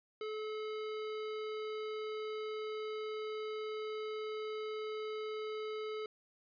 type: tone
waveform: square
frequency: 430.9 Hz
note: A4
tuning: 36 cents flat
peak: -39 dBFS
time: 0.21-6.06 s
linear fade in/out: 2 ms
effects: resampled to 11025 Hz